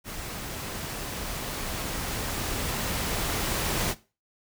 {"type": "noise with level ramp", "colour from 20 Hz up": "pink", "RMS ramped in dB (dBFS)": [-37, -27], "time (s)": [0.04, 3.95], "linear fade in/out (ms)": 50, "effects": ["noise-tail reverb RT60 0.3 s tail -17 dB re dry"]}